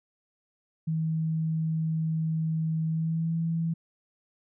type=tone with pitch glide; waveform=sine; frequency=160 to 164.78 Hz; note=D#3 to E3; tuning=+49 to 0 cents; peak=-25 dBFS; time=0.87-3.74 s; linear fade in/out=10 ms; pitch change=+51 cents; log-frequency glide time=2.87-3.35 s; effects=none